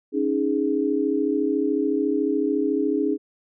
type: chord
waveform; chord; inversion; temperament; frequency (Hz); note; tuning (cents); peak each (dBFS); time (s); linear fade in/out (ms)
sine; C# suspended second; none; equal; 277.2 / 311.1 / 415.3; C#4 / D#4 / G#4; 0 / 0 / 0; -24; 0.12-3.18; 50
effects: none